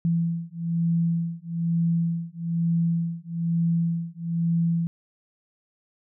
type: beating tone pair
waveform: sine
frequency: 167.3 / 168.4 Hz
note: E3 / E3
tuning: +26 / +37 cents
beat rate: 1.1 Hz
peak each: -25 dBFS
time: 0.05-4.87 s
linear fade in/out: 0 ms
effects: none